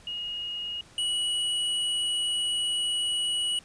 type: tone pair in turn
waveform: sine / square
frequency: 2874 / 2928 Hz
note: F7 / F#7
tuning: +49 / -19 cents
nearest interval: unison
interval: 32 cents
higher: second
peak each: -31 / -26 dBFS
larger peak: second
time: 0.07-0.81 / 0.98-3.59 s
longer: second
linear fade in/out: 2 ms
effects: pink hiss -54 dBFS RMS until 3.64 s + resampled to 22050 Hz